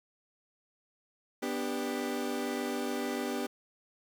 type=chord; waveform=30% pulse; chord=G major; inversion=first; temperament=equal with one note detuned; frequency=246.9 / 293.7 / 395.4 Hz; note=B3 / D4 / G4; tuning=0 / 0 / +15 cents; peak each=-33 / -35 / -34 dBFS; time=1.42-3.47 s; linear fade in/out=10 ms; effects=10-bit